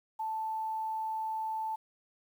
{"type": "tone with quantisation", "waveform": "sine", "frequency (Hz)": 880, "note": "A5", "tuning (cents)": 0, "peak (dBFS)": -32, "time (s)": [0.19, 1.76], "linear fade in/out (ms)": 10, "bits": 10, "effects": []}